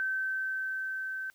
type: tone with level ramp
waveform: sine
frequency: 1543 Hz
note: G6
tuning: 28 cents flat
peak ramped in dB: -28 to -34 dBFS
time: 0-1.3 s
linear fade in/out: 0 ms
effects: white hiss -67 dBFS RMS until 1.34 s